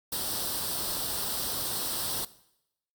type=noise with comb filter; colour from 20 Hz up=white; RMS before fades=-32 dBFS; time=0.12-2.25 s; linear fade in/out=5 ms; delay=0.22 ms; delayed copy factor=+0.7; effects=noise-tail reverb RT60 0.8 s tail -18 dB re dry + Opus 48 kbps